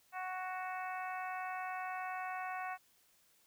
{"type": "harmonic tone with a mistuned harmonic", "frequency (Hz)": 370.2, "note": "F#4", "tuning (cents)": 1, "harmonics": [2, 3, 4, 5, 6, 7], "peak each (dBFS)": [-41, -45, -47, -49, -51, -52], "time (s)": [0.12, 2.78], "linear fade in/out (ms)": 50, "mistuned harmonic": 7, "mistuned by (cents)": 19, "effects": ["white hiss -70 dBFS RMS until 3.46 s"]}